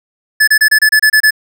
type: tone bursts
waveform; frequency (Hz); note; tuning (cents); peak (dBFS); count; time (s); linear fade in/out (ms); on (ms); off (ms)
square; 1728; A6; -32; -6; 9; 0.4-1.308; 10; 76; 28
effects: none